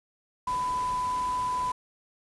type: tone in noise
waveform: sine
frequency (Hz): 1000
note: B5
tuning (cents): +21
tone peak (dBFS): -26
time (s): 0.47-1.72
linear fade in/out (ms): 5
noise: pink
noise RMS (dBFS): -42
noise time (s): 0.47-1.72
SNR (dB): +13
effects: resampled to 24000 Hz